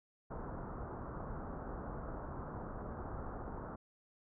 pink low-pass noise, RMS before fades -44 dBFS, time 0.3-3.76 s, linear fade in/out 10 ms, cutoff 1400 Hz, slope 48 dB/octave, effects none

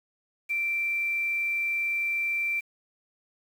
sine tone with quantisation, 2349 Hz, D7, in tune, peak -25 dBFS, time 0.49-2.61 s, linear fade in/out 20 ms, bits 8, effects none

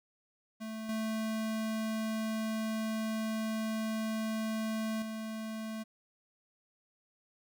square tone with level steps, 220 Hz, A3, in tune, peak -39 / -33 / -38 dBFS, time 0.6-5.84 s, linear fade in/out 20 ms, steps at 0.89 / 5.02 s, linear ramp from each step 2 ms, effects 12-bit

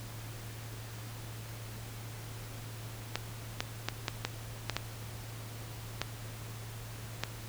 clicks, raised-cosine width 0.2 ms, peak -13 dBFS, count 9, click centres 3.156 / 3.605 / 3.886 / 4.082 / 4.25 / 4.697 / 4.766 / 6.016 / 7.236 s, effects added 112 Hz sine -43 dBFS peak until 7.48 s + pink hiss -48 dBFS RMS until 7.48 s

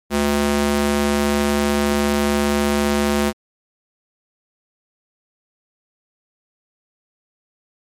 square tone with high-pass filter, 72.1 Hz, D2, 31 cents flat, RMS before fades -18 dBFS, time 0.1-3.33 s, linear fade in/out 50 ms, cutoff 210 Hz, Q 1, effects MP3 64 kbps

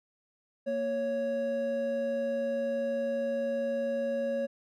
triangle tone pair together, 233.1 / 554.4 Hz, A#3 / C#5, 0 / 0 cents, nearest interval octave + minor third, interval 1500 cents, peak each -34 / -27 dBFS, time 0.66-4.47 s, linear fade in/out 20 ms, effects none

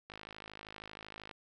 click train, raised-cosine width 0.3 ms, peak -30 dBFS, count 65, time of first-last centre 0.1-1.312 s, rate 52.8 Hz, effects none

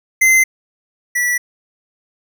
square tone pair in turn, 2068 / 1953.3 Hz, C7 / B6, -21 / -20 cents, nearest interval minor second, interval 99 cents, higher first, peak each -9 / -15 dBFS, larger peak first, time 0.21-0.44 / 1.15-1.38 s, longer neither, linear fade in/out 10 ms, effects none

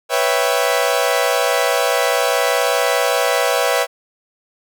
sawtooth chord, C# half-diminished seventh, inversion third, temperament equal, 493.9 / 554.4 / 659.3 / 784 Hz, B4 / C#5 / E5 / G5, 0 / 0 / 0 / 0 cents, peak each -16 / -16 / -16 / -19 dBFS, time 0.09-3.87 s, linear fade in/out 50 ms, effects none

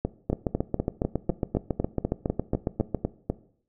two click trains, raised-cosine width 2 ms, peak -11 / -11 dBFS, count 20 / 14, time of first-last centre 0.33-2.947 / 0.05-3.3 s, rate 7.26 / 4 Hz, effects noise-tail reverb RT60 0.6 s tail -18 dB re dry

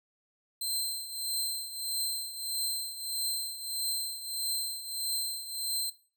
15% pulse tone with tremolo, 4119 Hz, C8, 28 cents flat, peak -22 dBFS, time 0.61-5.9 s, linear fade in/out 5 ms, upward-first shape triangle, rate 1.6 Hz, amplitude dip 75%, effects noise-tail reverb RT60 0.4 s tail -17 dB re dry

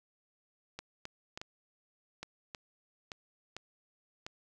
clicks, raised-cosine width 0.2 ms, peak -24 dBFS, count 9, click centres 0.79 / 1.054 / 1.375 / 1.415 / 2.23 / 2.548 / 3.118 / 3.566 / 4.265 s, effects none

